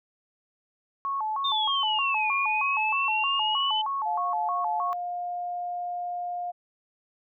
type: tone with vibrato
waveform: sine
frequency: 976 Hz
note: B5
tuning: 21 cents flat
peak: -26 dBFS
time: 1.05-4.93 s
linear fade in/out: 0 ms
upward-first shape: square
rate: 3.2 Hz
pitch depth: 210 cents each way
type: exponential two-way sweep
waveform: sine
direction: down then up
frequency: 3666 to 2396 to 3040 Hz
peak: -25 dBFS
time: 1.44-3.82 s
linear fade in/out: 10 ms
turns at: 2.32 s
type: tone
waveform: sine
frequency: 708 Hz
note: F5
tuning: 23 cents sharp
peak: -29 dBFS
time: 4.05-6.52 s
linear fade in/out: 20 ms
effects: none